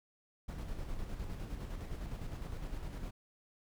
brown noise with tremolo, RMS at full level -40 dBFS, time 0.48-3.11 s, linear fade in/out 10 ms, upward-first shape square, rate 9.8 Hz, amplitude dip 35%, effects none

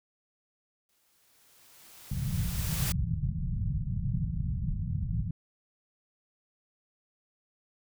white noise with exponential growth, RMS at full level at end -33 dBFS, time 0.89-2.92 s, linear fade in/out 1 ms, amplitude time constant 440 ms
white low-pass noise, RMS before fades -31 dBFS, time 2.11-5.31 s, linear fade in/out 5 ms, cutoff 170 Hz, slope 48 dB/octave
effects none

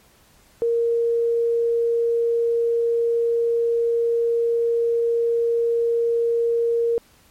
sine tone, 466.2 Hz, A#4, in tune, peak -17 dBFS, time 0.62-6.98 s, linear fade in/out 0 ms, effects pink hiss -55 dBFS RMS until 7.3 s + MP3 64 kbps

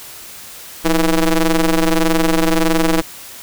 sawtooth ring-modulated tone, 164.81 Hz, E3, in tune, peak -5 dBFS, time 0.84-3.02 s, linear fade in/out 20 ms, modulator 154 Hz, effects white hiss -35 dBFS RMS until 3.42 s

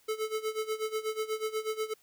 square tone with tremolo, 435.2 Hz, A4, 19 cents flat, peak -29 dBFS, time 0.08-1.94 s, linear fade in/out 10 ms, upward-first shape sine, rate 8.2 Hz, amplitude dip 85%, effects white hiss -65 dBFS RMS until 2.02 s

